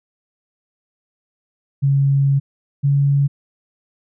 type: tone pair in turn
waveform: sine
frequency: 138.59 / 140.69 Hz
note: C#3 / C#3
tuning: 0 / +26 cents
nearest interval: unison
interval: 26 cents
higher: second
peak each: -12 dBFS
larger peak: neither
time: 1.82-2.4 / 2.83-3.28 s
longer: first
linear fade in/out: 20 ms
effects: none